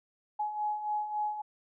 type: beating tone pair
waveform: sine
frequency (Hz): 840 / 843.6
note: G#5 / G#5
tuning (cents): +19 / +27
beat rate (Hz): 3.6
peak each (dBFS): -38 / -31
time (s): 0.39-1.42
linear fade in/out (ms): 10
effects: none